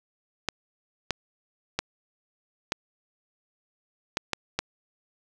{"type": "clicks", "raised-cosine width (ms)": 0.2, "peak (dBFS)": -8, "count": 7, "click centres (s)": [0.487, 1.107, 1.79, 2.721, 4.171, 4.333, 4.59], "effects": []}